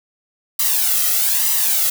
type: noise with flanger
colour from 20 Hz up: blue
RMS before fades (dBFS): -17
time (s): 0.59-1.9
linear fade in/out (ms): 5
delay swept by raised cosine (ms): 1 to 1.56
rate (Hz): 1.1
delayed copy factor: +0.7
effects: none